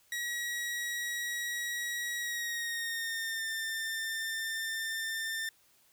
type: tone with pitch glide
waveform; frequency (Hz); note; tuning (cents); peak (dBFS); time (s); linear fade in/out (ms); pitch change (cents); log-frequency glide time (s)
sawtooth; 1912 to 1794.3; A#6 to A6; +43 to +33; -30; 0.12-5.49; 2; -110; 2.19-3.5
effects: white hiss -66 dBFS RMS until 5.92 s